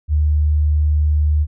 sine tone, 75.3 Hz, D2, 44 cents sharp, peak -12 dBFS, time 0.08-1.47 s, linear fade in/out 50 ms, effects none

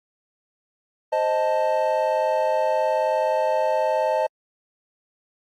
triangle chord, A diminished, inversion first, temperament equal, 523.3 / 622.3 / 880 Hz, C5 / Eb5 / A5, 0 / 0 / 0 cents, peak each -23 / -20 / -22 dBFS, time 1.12-4.27 s, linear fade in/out 10 ms, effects AAC 64 kbps

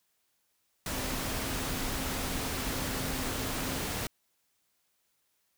sine tone in noise, 261.6 Hz, C4, in tune, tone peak -41 dBFS, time 0.93-3.82 s, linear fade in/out 2 ms, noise pink, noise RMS -34 dBFS, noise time 0.86-4.07 s, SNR -10 dB, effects white hiss -75 dBFS RMS until 5.57 s

